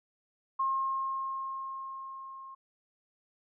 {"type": "tone with level ramp", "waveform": "sine", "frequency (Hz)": 1071, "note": "C6", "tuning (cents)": 40, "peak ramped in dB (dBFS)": [-26, -44], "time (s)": [0.59, 2.55], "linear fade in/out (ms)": 10, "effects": []}